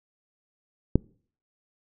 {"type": "click", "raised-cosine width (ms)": 3, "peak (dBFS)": -5, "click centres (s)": 0.956, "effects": ["noise-tail reverb RT60 0.5 s tail -26 dB re dry"]}